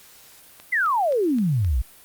click train, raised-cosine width 0.2 ms, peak -25 dBFS, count 5, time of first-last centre 0.6-1.647 s, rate 3.82 Hz
sine exponential sweep, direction down, 2093 to 53.1 Hz, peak -18 dBFS, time 0.72-1.82 s, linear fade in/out 10 ms
effects white hiss -49 dBFS RMS until 2.04 s + Opus 48 kbps

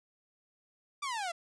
sawtooth exponential sweep, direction down, 1200 to 659.3 Hz, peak -30 dBFS, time 1.02-1.32 s, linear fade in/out 10 ms, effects resampled to 22050 Hz

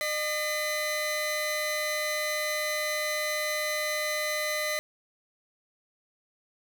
sawtooth tone pair together, 607 / 2025 Hz, D#5 / B6, -43 / +43 cents, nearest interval octave + major sixth, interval 2086 cents, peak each -27 dBFS, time 0.01-4.79 s, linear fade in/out 0 ms, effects none

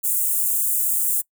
white high-pass noise, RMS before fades -21 dBFS, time 0.03-1.22 s, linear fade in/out 20 ms, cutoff 7600 Hz, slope 48 dB/octave, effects noise-tail reverb RT60 0.1 s tail -23 dB re dry

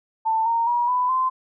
sine tone with pitch steps, 890 / 924.1 / 959.4 / 996.1 / 1034.2 Hz, A5 / A#5 / A#5 / B5 / C6, +20 / -15 / +50 / +15 / -20 cents, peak -18 dBFS, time 0.25-1.3 s, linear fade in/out 20 ms, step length 210 ms, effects none

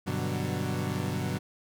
30% pulse chord, G major seventh, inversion none, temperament equal, 98 / 123.47 / 146.83 / 185 Hz, G2 / B2 / D3 / F#3, 0 / 0 / 0 / 0 cents, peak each -32 dBFS, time 0.06-1.39 s, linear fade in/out 20 ms, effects none

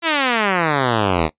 5% pulse exponential sweep, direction down, 343 to 75 Hz, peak -4 dBFS, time 0.02-1.3 s, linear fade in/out 50 ms, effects noise-tail reverb RT60 0.1 s tail -20 dB re dry + resampled to 8000 Hz

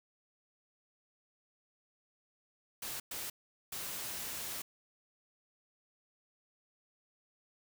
white noise bursts at uneven times, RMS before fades -41 dBFS, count 3, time 2.82-3 / 3.11-3.3 / 3.72-4.62 s, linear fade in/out 5 ms, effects none

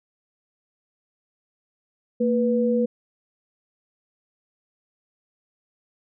sine tone pair together, 228.6 / 489.9 Hz, A#3 / B4, -34 / -14 cents, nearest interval octave + minor second, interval 1320 cents, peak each -21 dBFS, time 2.2-2.86 s, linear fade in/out 10 ms, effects none

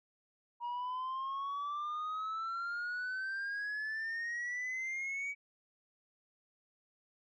sine exponential sweep, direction up, 950 to 2279 Hz, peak -33 dBFS, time 0.6-5.35 s, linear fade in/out 50 ms, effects tanh soft clip ceiling -35 dBFS

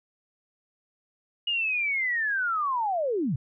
sine linear sweep, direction down, 2887 to 110 Hz, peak -24 dBFS, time 1.47-3.36 s, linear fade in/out 5 ms, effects none

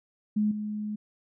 sine tone with level steps, 211 Hz, G#3, 28 cents sharp, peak -22 / -30 dBFS, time 0.36-0.96 s, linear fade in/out 10 ms, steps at 0.51 s, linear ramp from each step 5 ms, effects none

